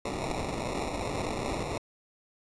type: noise with sample-and-hold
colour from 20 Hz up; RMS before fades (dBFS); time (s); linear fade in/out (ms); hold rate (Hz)
blue; -33; 0.05-1.78; 5; 1575
effects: resampled to 22050 Hz